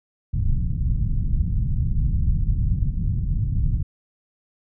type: low-pass noise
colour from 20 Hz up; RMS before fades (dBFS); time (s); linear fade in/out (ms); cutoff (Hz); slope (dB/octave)
pink; -21; 0.33-3.83; 10; 150; 24
effects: none